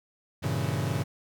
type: chord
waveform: 40% pulse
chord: G diminished seventh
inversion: none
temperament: equal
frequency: 98 / 116.54 / 138.59 / 164.81 Hz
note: G2 / Bb2 / Db3 / Fb3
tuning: 0 / 0 / 0 / 0 cents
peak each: -32 / -32 / -30 / -33 dBFS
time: 0.42-1.04 s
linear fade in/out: 20 ms
effects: none